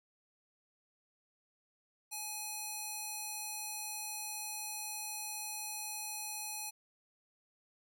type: tone with band-pass filter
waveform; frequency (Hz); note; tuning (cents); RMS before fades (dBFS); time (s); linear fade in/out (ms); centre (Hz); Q
square; 839; G#5; +17; -42; 2.11-6.71; 20; 11000; 0.84
effects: none